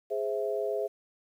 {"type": "chord", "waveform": "sine", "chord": "Ab augmented", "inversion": "none", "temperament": "equal", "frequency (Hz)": [415.3, 523.3, 659.3], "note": ["Ab4", "C5", "E5"], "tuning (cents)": [0, 0, 0], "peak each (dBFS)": [-31, -34, -33], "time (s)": [0.1, 0.88], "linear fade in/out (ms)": 20, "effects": ["10-bit"]}